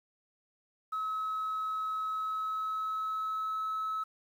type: tone with pitch glide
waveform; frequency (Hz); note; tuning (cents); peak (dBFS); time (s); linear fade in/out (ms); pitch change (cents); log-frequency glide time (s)
sine; 1286 to 1294.9; E6 to E6; -43 to -31; -30; 0.92-4.04; 10; +12; 2.06-3.57
effects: tanh soft clip ceiling -28 dBFS + 10-bit

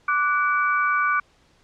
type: tone cluster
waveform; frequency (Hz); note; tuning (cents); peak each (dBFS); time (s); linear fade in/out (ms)
sine; 1169 / 1477 / 2295; D6 / F#6 / D7; -8 / -3 / -40; -21 / -22 / -29; 0.08-1.2; 5
effects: pink hiss -59 dBFS RMS until 1.63 s + low-pass 6000 Hz 12 dB/octave

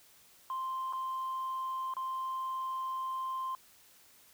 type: tone with dropouts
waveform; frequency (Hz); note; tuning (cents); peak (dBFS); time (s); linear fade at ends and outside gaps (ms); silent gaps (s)
sine; 1046.5; C6; 0; -32; 0.5-3.55; 1; 0.926-0.933 / 1.938-1.967
effects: tanh soft clip ceiling -31 dBFS + white hiss -61 dBFS RMS until 4.33 s

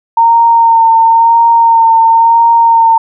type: tone with vibrato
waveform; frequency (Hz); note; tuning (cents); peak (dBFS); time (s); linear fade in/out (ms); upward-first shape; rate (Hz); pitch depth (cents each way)
sine; 917; A#5; -29; -3; 0.17-2.98; 5; sine; 0.97; 20
effects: none

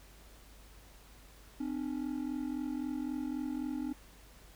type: ring-modulated tone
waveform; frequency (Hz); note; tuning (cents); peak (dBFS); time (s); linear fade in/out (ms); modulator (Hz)
triangle; 279.5; C#4; +14; -29; 1.6-3.93; 2; 21.9
effects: added 50 Hz sine -56 dBFS peak until 4.55 s + pink hiss -59 dBFS RMS until 4.55 s

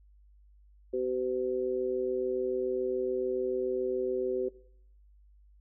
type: harmonic tone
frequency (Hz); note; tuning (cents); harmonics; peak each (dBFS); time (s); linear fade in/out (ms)
127; B2; +49; 2 / 3 / 4; -41 / -29 / -34; 0.93-4.49; 10
effects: noise-tail reverb RT60 0.7 s tail -20 dB re dry + added 50 Hz sine -56 dBFS peak until 5.6 s

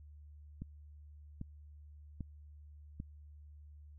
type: click train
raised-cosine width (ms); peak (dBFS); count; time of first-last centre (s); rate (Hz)
5; -29; 4; 0.62-3.001; 1.26
effects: added 74 Hz sine -52 dBFS peak until 3.98 s

